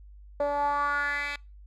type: tone with band-pass filter sweep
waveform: 10% pulse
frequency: 287.6 Hz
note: D4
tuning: 36 cents flat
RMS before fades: -28 dBFS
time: 0.4-1.36 s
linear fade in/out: 2 ms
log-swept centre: 580 to 2700 Hz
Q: 4.4
effects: noise-tail reverb RT60 0.3 s tail -26 dB re dry + added 50 Hz sine -46 dBFS peak until 1.66 s